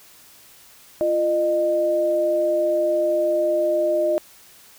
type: tone pair together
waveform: sine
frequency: 345 / 611 Hz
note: F4 / D#5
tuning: -21 / -32 cents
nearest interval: minor seventh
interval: 989 cents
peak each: -24 / -18 dBFS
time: 1.01-4.18 s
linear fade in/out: 0 ms
effects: white hiss -49 dBFS RMS until 4.78 s